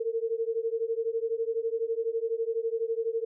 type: beating tone pair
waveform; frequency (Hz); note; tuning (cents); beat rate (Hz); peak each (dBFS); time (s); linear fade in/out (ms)
sine; 449.8 / 461.8; A4 / A#4; +38 / -16; 12; -30; 0-3.25; 10
effects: none